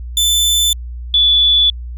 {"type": "tone pair in turn", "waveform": ["sawtooth", "sine"], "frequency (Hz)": [3520, 3454], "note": ["A7", "A7"], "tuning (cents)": [0, -33], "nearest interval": "unison", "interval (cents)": 33, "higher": "first", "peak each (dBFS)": [-8, -8], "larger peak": "neither", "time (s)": [[0.17, 0.73], [1.14, 1.7]], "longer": "neither", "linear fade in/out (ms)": 2, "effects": ["added 60 Hz sine -24 dBFS peak until 1.97 s"]}